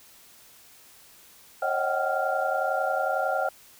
sine tone cluster, 543 / 625 / 743 / 774 / 1391 Hz, C#5 / D#5 / F#5 / G5 / F6, -36 / +8 / +7 / -22 / -7 cents, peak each -30 dBFS, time 1.62-3.49 s, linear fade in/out 5 ms, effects white hiss -53 dBFS RMS until 3.79 s

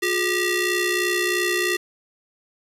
sawtooth ring-modulated tone, 781 Hz, G5, 7 cents flat, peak -13 dBFS, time 0.02-1.77 s, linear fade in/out 10 ms, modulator 1140 Hz, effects resampled to 32000 Hz + 8-bit

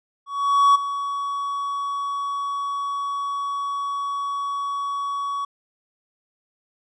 triangle tone with ADSR envelope, 1125 Hz, C#6, 25 cents sharp, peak -9 dBFS, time 0.26-5.45 s, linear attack 490 ms, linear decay 13 ms, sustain -13 dB, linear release 5 ms, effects resampled to 24000 Hz

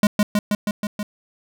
square tone with echo, 207.6 Hz, G#3, in tune, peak -12 dBFS, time 0.03-0.07 s, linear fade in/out 2 ms, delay 160 ms, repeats 6, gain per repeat -2 dB, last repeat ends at 1.03 s, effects none

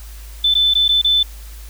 sine tone with dropouts, 3520 Hz, A7, in tune, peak -11 dBFS, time 0.44-1.23 s, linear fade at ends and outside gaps 5 ms, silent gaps 0.541-0.551 / 0.739-0.752 / 0.881-0.89 / 1.016-1.045 s, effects added 53 Hz sine -32 dBFS peak until 1.69 s + white hiss -43 dBFS RMS until 1.69 s

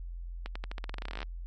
accelerating click train, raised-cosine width 0.3 ms, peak -22 dBFS, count 20, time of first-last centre 0.46-1.229 s, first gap 95 ms, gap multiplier 0.89, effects added 43 Hz sine -37 dBFS peak until 1.46 s + MP3 48 kbps

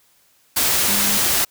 sine tone in noise, 203.5 Hz, G#3, 35 cents flat, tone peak -28 dBFS, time 0.88-1.18 s, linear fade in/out 10 ms, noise white, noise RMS -18 dBFS, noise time 0.56-1.45 s, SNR -13 dB, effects white hiss -58 dBFS RMS until 1.5 s

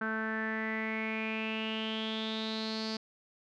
sawtooth tone with low-pass filter sweep, 220 Hz, A3, in tune, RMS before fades -35 dBFS, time 0.01-2.97 s, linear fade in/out 5 ms, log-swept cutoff 1500 to 4700 Hz, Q 8.5, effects none

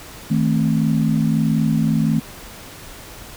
sine chord, A diminished, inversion second, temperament just, 158.4 / 220 / 264 Hz, Eb3 / A3 / C4, +31 / 0 / +16 cents, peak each -18 / -18 / -23 dBFS, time 0.3-2.2 s, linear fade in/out 10 ms, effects pink hiss -38 dBFS RMS until 3.36 s

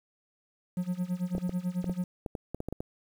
triangle tone with tremolo, 180 Hz, F#3, 47 cents flat, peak -24 dBFS, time 0.77-2.04 s, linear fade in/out 2 ms, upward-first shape sine, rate 9.1 Hz, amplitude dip 90%
clicks, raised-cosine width 2 ms, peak -21 dBFS, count 12, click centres 1.351 / 1.381 / 1.494 / 1.843 / 1.896 / 2.262 / 2.352 / 2.546 / 2.604 / 2.686 / 2.726 / 2.805 s
effects 9-bit

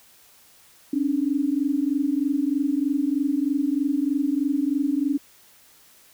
sine tone pair together, 272.3 / 295.5 Hz, C#4 / D4, -31 / +11 cents, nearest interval minor second, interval 142 cents, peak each -23 dBFS, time 0.93-5.18 s, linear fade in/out 5 ms, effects white hiss -54 dBFS RMS until 6.13 s

